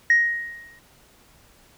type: tone with exponential decay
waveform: sine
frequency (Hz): 1876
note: A#6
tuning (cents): +11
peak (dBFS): -10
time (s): 0.1-0.79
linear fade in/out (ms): 2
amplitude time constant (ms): 150
effects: tanh soft clip ceiling -10 dBFS + pink hiss -55 dBFS RMS until 1.77 s